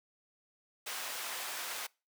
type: high-pass noise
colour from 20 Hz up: pink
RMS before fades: -40 dBFS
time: 0.86-1.87 s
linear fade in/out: 10 ms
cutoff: 870 Hz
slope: 12 dB/octave
effects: noise-tail reverb RT60 0.3 s tail -25 dB re dry